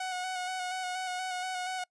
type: tone with vibrato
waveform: sawtooth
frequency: 737 Hz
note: F#5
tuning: 7 cents flat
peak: -29 dBFS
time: 0-1.84 s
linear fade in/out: 5 ms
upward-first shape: square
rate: 4.2 Hz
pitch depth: 21 cents each way
effects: noise-tail reverb RT60 0.1 s tail -25 dB re dry + resampled to 22050 Hz